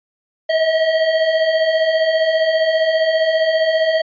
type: beating tone pair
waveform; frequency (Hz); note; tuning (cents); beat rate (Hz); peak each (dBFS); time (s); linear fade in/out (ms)
square; 628 / 643; D#5 / E5; +16 / -43; 15; -22 / -15; 0.49-4.02; 10
effects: resampled to 11025 Hz